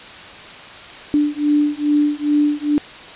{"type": "beating tone pair", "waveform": "sine", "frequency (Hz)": [293.7, 296.1], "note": ["D4", "D4"], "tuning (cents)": [0, 14], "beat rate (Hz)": 2.4, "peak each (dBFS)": -17, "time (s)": [1.14, 2.78], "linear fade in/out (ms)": 0, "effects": ["white hiss -36 dBFS RMS until 3.15 s", "resampled to 8000 Hz"]}